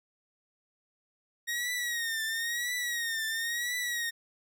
sawtooth tone with vibrato, 1872 Hz, A#6, 7 cents sharp, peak -27 dBFS, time 1.47-4.11 s, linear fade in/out 20 ms, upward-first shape triangle, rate 0.98 Hz, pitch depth 100 cents each way, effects none

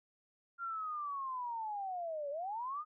sine linear two-way sweep, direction down then up, 1396.9 to 554.4 to 1259 Hz, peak -37 dBFS, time 0.58-2.85 s, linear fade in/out 50 ms, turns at 2.3 s, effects none

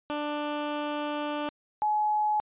15% pulse / sine tone pair in turn, 295.7 / 847.3 Hz, D4 / G#5, +12 / +34 cents, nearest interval octave + tritone, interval 1822 cents, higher second, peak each -23 dBFS, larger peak neither, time 0.1-1.49 / 1.82-2.4 s, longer first, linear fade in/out 0 ms, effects resampled to 8000 Hz

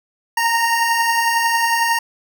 25% pulse beating tone pair, 916 / 927 Hz, A#5 / A#5, -31 / -10 cents, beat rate 11 Hz, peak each -20 / -12 dBFS, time 0.37-1.99 s, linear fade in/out 5 ms, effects none

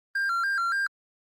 triangle tone with vibrato, 1480 Hz, F#6, in tune, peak -22 dBFS, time 0.15-0.87 s, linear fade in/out 5 ms, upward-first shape square, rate 3.5 Hz, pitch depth 130 cents each way, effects Opus 32 kbps

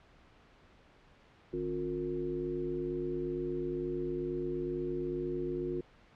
harmonic tone with a mistuned harmonic, 51.1 Hz, G#1, 27 cents flat, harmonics 1 / 3 / 5 / 7 / 9, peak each -46 / -43 / -41 / -34 / -43 dBFS, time 1.53-5.81 s, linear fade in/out 5 ms, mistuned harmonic 5, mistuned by +90 cents, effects pink hiss -61 dBFS RMS until 6.15 s + low-pass 3000 Hz 12 dB/octave

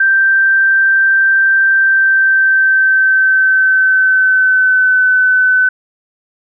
sine tone with pitch glide, 1568 to 1512 Hz, G6 to F#6, 0 to +37 cents, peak -7 dBFS, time 0-5.69 s, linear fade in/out 5 ms, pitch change -63 cents, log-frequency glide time 1.74-5.04 s, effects none

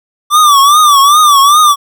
square tone with vibrato, 1166 Hz, D6, 13 cents flat, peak -4 dBFS, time 0.3-1.76 s, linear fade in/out 50 ms, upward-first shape triangle, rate 2.5 Hz, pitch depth 130 cents each way, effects none

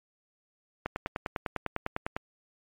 click train, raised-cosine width 0.5 ms, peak -15 dBFS, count 14, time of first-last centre 0.86-2.165 s, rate 9.96 Hz, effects MP3 96 kbps

